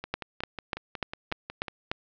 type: two click trains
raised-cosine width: 0.3 ms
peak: -12 / -19 dBFS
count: 7 / 10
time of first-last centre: 0.14-1.915 / 0.04-1.682 s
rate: 3.38 / 5.48 Hz
effects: low-pass 5000 Hz 12 dB/octave